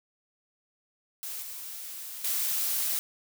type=noise with level steps; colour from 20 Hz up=blue; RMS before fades=-37 / -40 / -29 dBFS; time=1.23-2.99 s; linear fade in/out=0 ms; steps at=1.42 / 2.24 s; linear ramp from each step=5 ms; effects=none